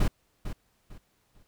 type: noise with echo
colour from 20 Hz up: brown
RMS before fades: -22 dBFS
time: 0-0.08 s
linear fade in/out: 5 ms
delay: 450 ms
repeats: 3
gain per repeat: -11 dB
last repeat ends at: 1.43 s
effects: pink hiss -70 dBFS RMS until 1.47 s